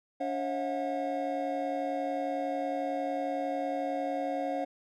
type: tone cluster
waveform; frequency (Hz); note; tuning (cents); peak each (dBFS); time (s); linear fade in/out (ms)
triangle; 285.2 / 540 / 655 / 726; C#4 / C#5 / E5 / F#5; +49 / -45 / -11 / -33; -34 / -33 / -37 / -32; 0.2-4.65; 10
effects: none